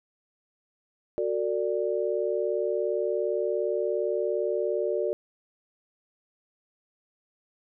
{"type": "chord", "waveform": "sine", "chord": "D major", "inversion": "first", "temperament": "equal with one note detuned", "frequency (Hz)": [370, 450, 587.3], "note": ["F#4", "A4", "D5"], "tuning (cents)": [0, 39, 0], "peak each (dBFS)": -29, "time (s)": [1.18, 5.13], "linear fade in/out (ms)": 0, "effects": []}